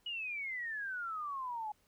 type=exponential sweep; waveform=sine; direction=down; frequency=2930 to 830.6 Hz; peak=-37 dBFS; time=0.06-1.72 s; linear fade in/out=5 ms; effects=pink hiss -72 dBFS RMS until 1.87 s